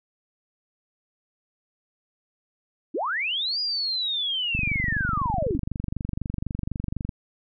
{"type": "linear two-way sweep", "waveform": "sine", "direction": "up then down", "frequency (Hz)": [233.1, 4923, 233.1], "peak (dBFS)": -24, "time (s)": [2.94, 5.58], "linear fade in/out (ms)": 10, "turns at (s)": 3.6}
{"type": "click train", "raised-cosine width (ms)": 5, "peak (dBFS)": -16, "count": 62, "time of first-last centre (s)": [4.55, 7.092], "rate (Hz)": 24}
{"effects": []}